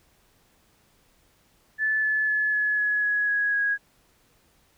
sine tone with pitch steps, 1741 / 1728 / 1715 / 1702.2 / 1689.5 / 1676.8 / 1664.3 / 1651.9 Hz, A6 / A6 / A6 / G#6 / G#6 / G#6 / G#6 / G#6, -19 / -32 / -45 / +42 / +29 / +16 / +3 / -10 cents, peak -21 dBFS, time 1.78-3.78 s, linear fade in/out 50 ms, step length 250 ms, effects pink hiss -63 dBFS RMS until 4.77 s

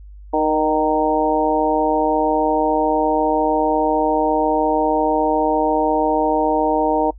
harmonic tone with a mistuned harmonic, 154.4 Hz, D#3, 13 cents flat, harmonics 2 / 3 / 4 / 5 / 6, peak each -21 / -21 / -21 / -21 / -21 dBFS, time 0.33-7.11 s, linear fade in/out 10 ms, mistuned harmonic 3, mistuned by +26 cents, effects noise-tail reverb RT60 0.1 s tail -25 dB re dry + added 50 Hz sine -36 dBFS peak until 7.18 s

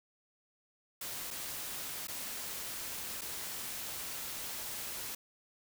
white noise with dropouts, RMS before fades -41 dBFS, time 1.01-5.15 s, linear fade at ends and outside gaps 5 ms, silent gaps 1.306-1.309 / 2.072-2.082 / 3.211-3.216 s, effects none

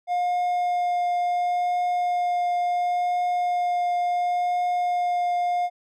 triangle tone with vibrato, 711 Hz, F5, 31 cents sharp, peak -19 dBFS, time 0.07-5.7 s, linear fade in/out 50 ms, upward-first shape triangle, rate 0.71 Hz, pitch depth 9 cents each way, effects none

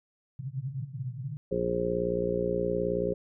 pink band-pass noise, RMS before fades -36 dBFS, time 0.39-1.37 s, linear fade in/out 0 ms, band 120 to 150 Hz, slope 96 dB/octave
harmonic tone, 58.9 Hz, A#1, 19 cents sharp, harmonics 1 / 2 / 3 / 4 / 5 / 6 / 7 / 8 / 9, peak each -42 / -41 / -34 / -41 / -42 / -36 / -30 / -41 / -31 dBFS, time 1.51-3.14 s, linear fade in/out 10 ms
effects none

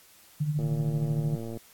sine tone with tremolo, 150 Hz, D3, 37 cents sharp, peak -22 dBFS, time 0.4-1.36 s, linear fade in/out 10 ms, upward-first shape triangle, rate 13 Hz, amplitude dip 70%
click train, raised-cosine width 2 ms, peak -25 dBFS, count 113, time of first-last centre 0.59-1.572 s, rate 114 Hz
effects white hiss -56 dBFS RMS until 1.73 s + AAC 64 kbps

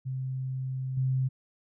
sine tone with level steps, 130.81 Hz, C3, in tune, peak -30 / -24 dBFS, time 0.05-1.29 s, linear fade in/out 20 ms, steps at 0.97 s, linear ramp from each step 5 ms, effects none

